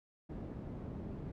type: low-pass noise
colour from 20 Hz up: white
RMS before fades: -44 dBFS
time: 0.29-1.32 s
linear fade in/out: 10 ms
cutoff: 260 Hz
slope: 12 dB/octave
effects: none